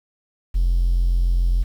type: tone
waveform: triangle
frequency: 43.5 Hz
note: F1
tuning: 6 cents flat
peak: -12 dBFS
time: 0.54-1.64 s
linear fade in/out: 20 ms
effects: tanh soft clip ceiling -11 dBFS + 8-bit